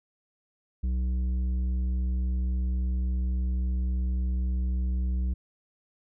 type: tone with tanh clipping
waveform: sine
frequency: 62.6 Hz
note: B1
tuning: 24 cents sharp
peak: -26 dBFS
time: 0.83-5.34 s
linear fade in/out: 10 ms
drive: 8 dB
effects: none